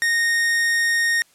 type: tone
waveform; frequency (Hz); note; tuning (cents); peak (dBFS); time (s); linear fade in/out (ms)
45% pulse; 1853; A#6; -11; -17; 0.02-1.22; 0
effects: white hiss -57 dBFS RMS until 1.34 s + low-pass 11000 Hz 12 dB/octave